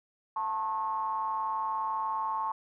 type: ring-modulated tone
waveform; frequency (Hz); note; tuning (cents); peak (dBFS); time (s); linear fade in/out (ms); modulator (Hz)
triangle; 99.9; G2; +33; -24; 0.36-2.52; 5; 983
effects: none